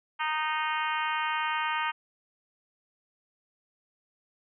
harmonic tone, 309.5 Hz, D#4, 9 cents flat, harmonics 3 / 4 / 5 / 6 / 7 / 8 / 9 / 10, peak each -31 / -33 / -35 / -37 / -38 / -39 / -40 / -41 dBFS, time 0.19-1.92 s, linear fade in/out 20 ms, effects none

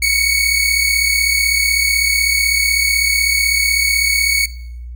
sawtooth tone pair together, 2206 / 2242 Hz, C#7 / C#7, -9 / +19 cents, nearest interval unison, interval 28 cents, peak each -12 dBFS, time 0.02-4.46 s, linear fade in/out 5 ms, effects noise-tail reverb RT60 0.7 s tail -18 dB re dry + added 60 Hz sine -27 dBFS peak until 4.95 s

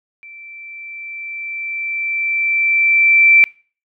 sine tone with level ramp, 2338 Hz, D7, 8 cents flat, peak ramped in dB -35 to -5 dBFS, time 0.23-3.44 s, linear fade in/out 0 ms, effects noise-tail reverb RT60 0.4 s tail -25 dB re dry

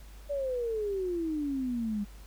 sine exponential sweep, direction down, 583 to 200.5 Hz, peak -29 dBFS, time 0.29-2.05 s, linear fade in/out 20 ms, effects added 50 Hz sine -46 dBFS peak until 2.26 s + pink hiss -57 dBFS RMS until 2.26 s

